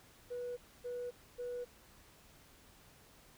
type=tone bursts; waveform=sine; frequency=488.8 Hz; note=B4; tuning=18 cents flat; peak=-37 dBFS; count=3; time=0.3-1.65 s; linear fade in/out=20 ms; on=270 ms; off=270 ms; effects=tanh soft clip ceiling -36 dBFS + pink hiss -62 dBFS RMS until 3.37 s